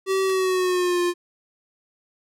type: tone with pitch glide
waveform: square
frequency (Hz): 383.6 to 351.8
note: G4 to F4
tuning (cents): -37 to +13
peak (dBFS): -20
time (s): 0.06-1.14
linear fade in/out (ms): 50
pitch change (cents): -150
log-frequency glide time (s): 0.23-1.01
type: noise with exponential decay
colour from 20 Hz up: white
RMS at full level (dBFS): -33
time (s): 0.29-0.38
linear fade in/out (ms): 5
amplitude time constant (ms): 18
effects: low-pass 12000 Hz 12 dB/octave